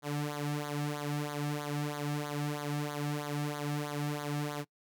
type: tone with flanger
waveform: sawtooth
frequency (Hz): 146.83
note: D3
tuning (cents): 0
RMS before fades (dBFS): -35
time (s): 0.02-4.65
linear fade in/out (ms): 50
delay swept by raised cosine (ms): 0.37 to 2.07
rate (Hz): 3.1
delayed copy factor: -0.8
effects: noise-tail reverb RT60 0.1 s tail -24 dB re dry